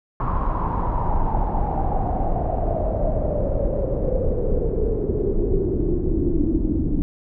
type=noise with low-pass filter sweep; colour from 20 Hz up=brown; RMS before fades=-21 dBFS; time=0.2-7.02 s; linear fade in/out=0 ms; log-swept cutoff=1100 to 290 Hz; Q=7.8; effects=none